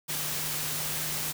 sine tone in noise, 152.8 Hz, D#3, 31 cents flat, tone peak -42 dBFS, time 0.08-1.33 s, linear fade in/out 20 ms, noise white, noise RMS -32 dBFS, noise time 0.08-1.33 s, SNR -13 dB, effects none

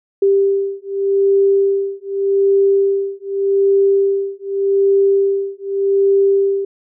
sine beating tone pair, 393.8 / 394.64 Hz, G4 / G4, +8 / +12 cents, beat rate 0.84 Hz, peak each -15 dBFS, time 0.22-6.65 s, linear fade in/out 5 ms, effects none

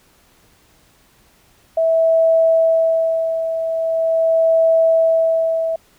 sine tone with tremolo, 653 Hz, E5, 17 cents flat, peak -10 dBFS, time 1.77-5.76 s, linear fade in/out 5 ms, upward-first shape sine, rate 0.42 Hz, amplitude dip 60%, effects pink hiss -54 dBFS RMS until 5.98 s

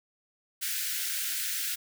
white high-pass noise, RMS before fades -32 dBFS, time 0.61-1.76 s, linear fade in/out 20 ms, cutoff 1400 Hz, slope 96 dB/octave, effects none

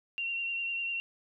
sine tone with vibrato, 2750 Hz, F7, 27 cents flat, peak -31 dBFS, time 0.18-1 s, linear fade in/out 0 ms, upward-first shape triangle, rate 10 Hz, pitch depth 28 cents each way, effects none

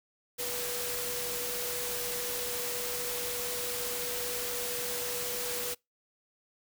sine tone in noise, 488.1 Hz, B4, 20 cents flat, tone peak -39 dBFS, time 0.38-5.75 s, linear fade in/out 20 ms, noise white, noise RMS -35 dBFS, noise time 0.38-5.75 s, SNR -7 dB, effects noise-tail reverb RT60 0.2 s tail -26 dB re dry

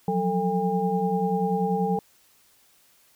sine tone cluster, 174.9 / 185.2 / 445.2 / 806 Hz, F3 / F#3 / A4 / G5, +3 / +2 / +20 / +48 cents, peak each -30 / -26 / -27 / -27 dBFS, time 0.08-1.99 s, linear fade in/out 2 ms, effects white hiss -60 dBFS RMS until 3.15 s

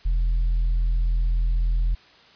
sine tone with tanh clipping, 41.8 Hz, E1, 25 cents sharp, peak -19 dBFS, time 0.05-1.95 s, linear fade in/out 10 ms, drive 2 dB, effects white hiss -52 dBFS RMS until 2.35 s + resampled to 11025 Hz

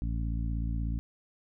harmonic tone, 56.5 Hz, A1, 47 cents sharp, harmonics 1 / 2 / 3 / 4 / 5, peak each -30 / -36 / -40 / -42 / -44 dBFS, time 0.02-0.99 s, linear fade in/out 0 ms, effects none

